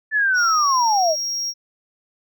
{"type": "linear sweep", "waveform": "sine", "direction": "down", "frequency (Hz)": [1760, 585], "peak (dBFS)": -15, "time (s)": [0.11, 1.16], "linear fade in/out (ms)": 50}
{"type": "tone", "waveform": "triangle", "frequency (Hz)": 5600, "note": "F8", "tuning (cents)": 4, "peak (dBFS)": -21, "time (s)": [0.34, 1.54], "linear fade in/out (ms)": 50}
{"effects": []}